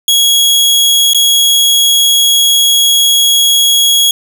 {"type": "tone with dropouts", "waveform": "sawtooth", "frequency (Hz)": 3322, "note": "G#7", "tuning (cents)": 0, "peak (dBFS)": -3, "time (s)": [0.08, 4.11], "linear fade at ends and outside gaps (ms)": 2, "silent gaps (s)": [1.134, 1.146], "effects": []}